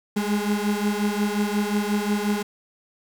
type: beating tone pair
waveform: 35% pulse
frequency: 204.9 / 210.5 Hz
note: G#3 / G#3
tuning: -23 / +24 cents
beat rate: 5.6 Hz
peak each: -22 / -24 dBFS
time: 0.16-2.43 s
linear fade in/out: 10 ms
effects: 8-bit